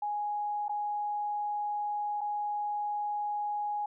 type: tone with dropouts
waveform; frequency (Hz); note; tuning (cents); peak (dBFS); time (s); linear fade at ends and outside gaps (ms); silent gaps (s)
sine; 830.6; G#5; 0; -30; 0.02-3.86; 5; 0.683-0.693 / 2.209-2.213
effects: none